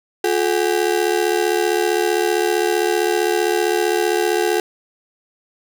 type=ring-modulated tone; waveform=35% pulse; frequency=392 Hz; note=G4; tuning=in tune; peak=-11 dBFS; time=0.24-4.6 s; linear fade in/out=2 ms; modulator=37.7 Hz; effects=none